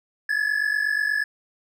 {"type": "tone pair together", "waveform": "triangle", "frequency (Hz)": [1682, 1730.3], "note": ["G#6", "A6"], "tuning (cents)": [22, -29], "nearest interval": "unison", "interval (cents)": 49, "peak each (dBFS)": -22, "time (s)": [0.29, 1.24], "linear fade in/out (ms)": 5, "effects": []}